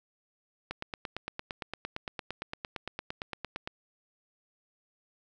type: click train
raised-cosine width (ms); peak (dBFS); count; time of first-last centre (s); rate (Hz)
0.3; -19; 27; 0.71-3.675; 8.77
effects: none